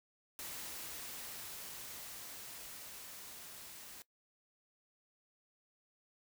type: noise with level ramp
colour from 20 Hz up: white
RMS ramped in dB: -45 to -52 dBFS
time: 0.39-4.02 s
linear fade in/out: 0 ms
effects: noise-tail reverb RT60 0.1 s tail -19 dB re dry